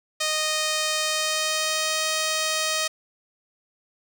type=tone with pitch glide; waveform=5% pulse; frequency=620 to 627.2 Hz; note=D#5 to D#5; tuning=-6 to +14 cents; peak=-11 dBFS; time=0.2-2.88 s; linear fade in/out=10 ms; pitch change=+20 cents; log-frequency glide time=1.02-2.04 s; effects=none